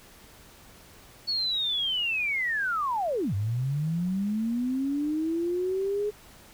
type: linear two-way sweep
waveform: sine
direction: down then up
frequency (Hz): 4435 to 95.4 to 421.5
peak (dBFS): -25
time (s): 1.27-6.11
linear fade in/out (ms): 20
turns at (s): 3.34
effects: pink hiss -52 dBFS RMS until 6.53 s